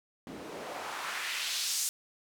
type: noise with band-pass filter sweep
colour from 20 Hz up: white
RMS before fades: -36 dBFS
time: 0.27-1.89 s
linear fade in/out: 0 ms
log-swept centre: 230 to 7900 Hz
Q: 1.3
effects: none